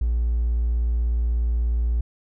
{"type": "tone with hard clipping", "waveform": "triangle", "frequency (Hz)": 58.27, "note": "A#1", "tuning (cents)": 0, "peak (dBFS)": -19, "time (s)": [0.01, 2.01], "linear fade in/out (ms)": 5, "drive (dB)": 3, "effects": []}